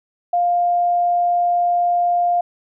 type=tone; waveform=sine; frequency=702 Hz; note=F5; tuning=9 cents sharp; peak=-14 dBFS; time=0.33-2.41 s; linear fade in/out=5 ms; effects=none